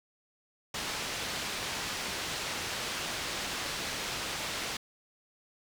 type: low-pass noise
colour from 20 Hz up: white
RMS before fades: -36 dBFS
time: 0.74-4.77 s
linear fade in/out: 5 ms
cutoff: 4800 Hz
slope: 12 dB/octave
effects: none